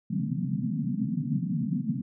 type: band-pass noise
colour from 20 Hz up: pink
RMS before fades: -29 dBFS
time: 0.1-2.02 s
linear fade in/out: 10 ms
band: 130 to 260 Hz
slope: 96 dB/octave
effects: none